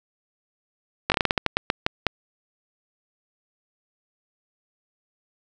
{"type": "slowing click train", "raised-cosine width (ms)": 0.3, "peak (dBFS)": -3, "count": 13, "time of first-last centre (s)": [1.1, 2.067], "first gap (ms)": 19, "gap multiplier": 1.24, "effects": []}